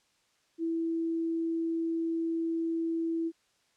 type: tone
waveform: sine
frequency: 329.6 Hz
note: E4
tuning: in tune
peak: -28 dBFS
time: 0.58-3.32 s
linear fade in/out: 50 ms
effects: white hiss -70 dBFS RMS until 3.76 s + low-pass 7000 Hz 12 dB/octave